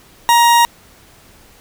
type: tone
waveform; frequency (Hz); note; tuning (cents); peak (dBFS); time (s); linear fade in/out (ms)
40% pulse; 942; A#5; +18; -7; 0.29-0.65; 0
effects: pink hiss -46 dBFS RMS until 1.6 s